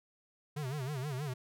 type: tone with vibrato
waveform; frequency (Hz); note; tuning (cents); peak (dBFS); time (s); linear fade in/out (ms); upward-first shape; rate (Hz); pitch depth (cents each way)
square; 138.59; C#3; 0; -36; 0.56-1.34; 10; sine; 6.3; 170
effects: none